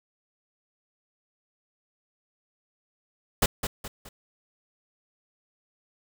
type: noise with echo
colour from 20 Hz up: pink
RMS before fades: -21 dBFS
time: 3.42-3.46 s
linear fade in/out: 5 ms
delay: 210 ms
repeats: 3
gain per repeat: -8 dB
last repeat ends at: 4.09 s
effects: none